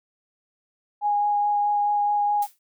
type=tone with vibrato; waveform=sine; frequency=825 Hz; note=G#5; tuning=12 cents flat; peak=-19 dBFS; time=1.01-2.47 s; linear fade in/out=50 ms; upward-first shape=sine; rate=4.7 Hz; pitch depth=9 cents each way
type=noise with exponential decay; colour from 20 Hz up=blue; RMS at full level=-33 dBFS; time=2.42-2.59 s; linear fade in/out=5 ms; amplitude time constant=35 ms
effects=none